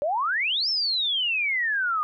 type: exponential two-way sweep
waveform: sine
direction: up then down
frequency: 554.4 to 5450 to 1202 Hz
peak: -22 dBFS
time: 0.02-2.03 s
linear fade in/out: 0 ms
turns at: 0.69 s
effects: none